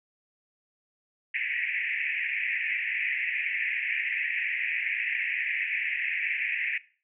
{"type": "band-pass noise", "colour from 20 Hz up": "pink", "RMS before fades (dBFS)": -30, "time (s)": [1.34, 6.78], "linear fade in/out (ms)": 5, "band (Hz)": [1800, 2600], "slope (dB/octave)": 96, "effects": ["noise-tail reverb RT60 0.4 s tail -19 dB re dry"]}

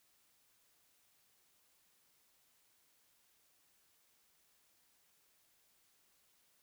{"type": "silence", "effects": ["white hiss -73 dBFS RMS until 6.62 s"]}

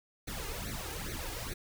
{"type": "noise with flanger", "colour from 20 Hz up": "pink", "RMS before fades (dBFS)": -39, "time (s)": [0.27, 1.54], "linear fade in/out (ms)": 10, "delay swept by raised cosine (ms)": [0.48, 2.48], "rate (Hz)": 2.4, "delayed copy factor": 0.9, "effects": []}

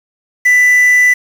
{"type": "tone with quantisation", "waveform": "triangle", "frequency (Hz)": 1987, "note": "B6", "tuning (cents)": 10, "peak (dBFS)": -4, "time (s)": [0.45, 1.14], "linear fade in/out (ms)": 10, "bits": 5, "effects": []}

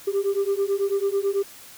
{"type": "beating tone pair", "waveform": "sine", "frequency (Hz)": [392, 401.1], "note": ["G4", "G4"], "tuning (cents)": [0, 40], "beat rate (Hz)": 9.1, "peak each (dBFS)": -22, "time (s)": [0.07, 1.43], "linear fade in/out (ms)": 10, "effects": ["tanh soft clip ceiling -17 dBFS", "white hiss -45 dBFS RMS until 1.77 s"]}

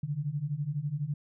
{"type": "beating tone pair", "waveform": "sine", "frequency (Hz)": [139.1, 151.1], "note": ["C#3", "D3"], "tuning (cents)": [6, 50], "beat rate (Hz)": 12, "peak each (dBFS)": [-34, -32], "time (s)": [0.03, 1.14], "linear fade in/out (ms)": 5, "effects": []}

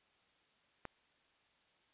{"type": "click", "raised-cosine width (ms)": 0.5, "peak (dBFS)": -28, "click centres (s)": 0.853, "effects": ["white hiss -72 dBFS RMS until 1.93 s", "resampled to 8000 Hz"]}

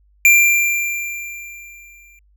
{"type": "tone with exponential decay", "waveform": "square", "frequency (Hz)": 2375, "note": "D7", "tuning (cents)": 19, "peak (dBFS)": -7, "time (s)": [0.25, 2.19], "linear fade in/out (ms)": 1, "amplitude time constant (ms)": 420, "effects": ["added 50 Hz sine -52 dBFS peak until 2.36 s"]}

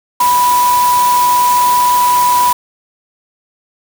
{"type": "tone in noise", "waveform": "sine", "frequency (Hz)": 984, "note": "B5", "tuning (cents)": -7, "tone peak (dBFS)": -8, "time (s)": [0.2, 2.53], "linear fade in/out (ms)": 5, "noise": "white", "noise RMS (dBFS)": -20, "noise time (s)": [0.2, 2.53], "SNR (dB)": 9, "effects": []}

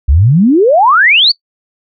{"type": "exponential sweep", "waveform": "sine", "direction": "up", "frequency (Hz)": [61.74, 4699], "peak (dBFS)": -4, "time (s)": [0.08, 1.32], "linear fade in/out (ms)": 10, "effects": ["noise-tail reverb RT60 0.1 s tail -23 dB re dry"]}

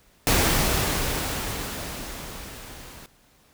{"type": "noise with level ramp", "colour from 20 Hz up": "pink", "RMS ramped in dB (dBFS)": [-19, -44], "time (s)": [0.27, 3.06], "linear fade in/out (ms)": 0, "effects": ["pink hiss -59 dBFS RMS until 3.53 s"]}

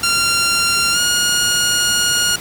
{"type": "tone with pitch glide", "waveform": "10% pulse", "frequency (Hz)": [1384, 1433.6], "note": ["F6", "F6"], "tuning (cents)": [-16, 45], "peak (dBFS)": -5, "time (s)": [0.03, 2.36], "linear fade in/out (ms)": 5, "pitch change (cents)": 61, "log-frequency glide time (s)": [0.92, 0.99], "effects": ["pink hiss -30 dBFS RMS until 2.4 s", "high-pass 60 Hz 12 dB/octave"]}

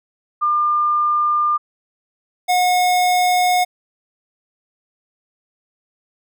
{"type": "tone pair in turn", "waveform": ["sine", "square"], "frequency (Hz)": [1200, 724.6], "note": ["D6", "F#5"], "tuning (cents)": [37, -36], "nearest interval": "major sixth", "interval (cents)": 873, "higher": "first", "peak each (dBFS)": -14, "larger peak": "neither", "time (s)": [[0.41, 1.58], [2.48, 3.65]], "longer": "neither", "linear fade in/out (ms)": 20, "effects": []}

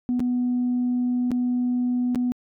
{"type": "tone with dropouts", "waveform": "sine", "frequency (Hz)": 246.9, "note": "B3", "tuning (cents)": 0, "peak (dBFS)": -19, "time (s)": [0.09, 2.32], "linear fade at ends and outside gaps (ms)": 0, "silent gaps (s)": [[0.195, 0.203], [1.307, 1.316], [2.148, 2.157]], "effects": ["tanh soft clip ceiling -17 dBFS"]}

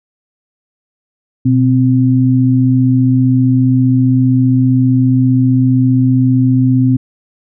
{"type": "tone pair together", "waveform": "sine", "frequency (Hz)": [124.15, 259.3], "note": ["B2", "C4"], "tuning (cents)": [9, -15], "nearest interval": "octave + minor second", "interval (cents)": 1276, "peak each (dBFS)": -10, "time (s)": [1.45, 6.97], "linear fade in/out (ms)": 10, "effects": []}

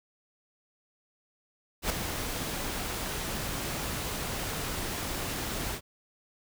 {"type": "noise with ADSR envelope", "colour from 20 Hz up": "pink", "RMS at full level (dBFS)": -27, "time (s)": [1.82, 5.81], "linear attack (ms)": 80, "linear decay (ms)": 5, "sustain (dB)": -7, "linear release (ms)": 73, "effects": []}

